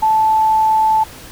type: tone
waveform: sine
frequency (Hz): 875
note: A5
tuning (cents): -10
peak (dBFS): -10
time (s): 0.02-1.04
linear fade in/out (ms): 10
effects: pink hiss -36 dBFS RMS until 1.31 s